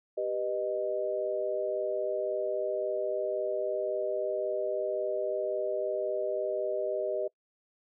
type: chord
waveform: sine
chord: G augmented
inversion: none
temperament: equal with one note detuned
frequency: 392 / 493.9 / 617.6 Hz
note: G4 / B4 / D#5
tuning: 0 / 0 / -13 cents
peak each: -34 / -35 / -31 dBFS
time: 0.17-7.28 s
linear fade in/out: 10 ms
effects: noise-tail reverb RT60 0.1 s tail -23 dB re dry